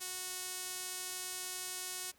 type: tone with band-pass filter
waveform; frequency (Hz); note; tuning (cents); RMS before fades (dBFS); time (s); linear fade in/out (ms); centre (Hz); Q
sawtooth; 367.4; F#4; -12; -42; 0-2.12; 20; 9300; 1.1
effects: pink hiss -67 dBFS RMS until 2.18 s + high-pass 60 Hz 12 dB/octave